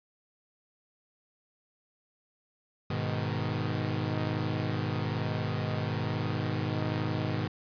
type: chord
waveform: sawtooth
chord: G# minor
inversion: none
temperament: equal with one note detuned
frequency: 103.83 / 124.98 / 155.56 Hz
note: G#2 / B2 / D#3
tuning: 0 / +21 / 0 cents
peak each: -29 / -30 / -30 dBFS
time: 2.9-7.48 s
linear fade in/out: 5 ms
effects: resampled to 11025 Hz